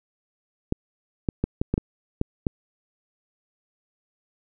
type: clicks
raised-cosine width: 3 ms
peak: -9 dBFS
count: 8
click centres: 0.724 / 1.288 / 1.44 / 1.615 / 1.74 / 1.779 / 2.214 / 2.468 s
effects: none